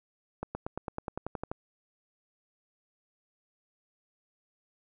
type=accelerating click train; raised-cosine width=1 ms; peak=-20 dBFS; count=12; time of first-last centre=0.43-1.515 s; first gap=120 ms; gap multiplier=0.96; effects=none